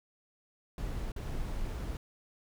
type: noise with dropouts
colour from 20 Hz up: brown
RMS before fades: -36 dBFS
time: 0.78-1.97 s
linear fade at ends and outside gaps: 2 ms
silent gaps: 1.119-1.162 s
effects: none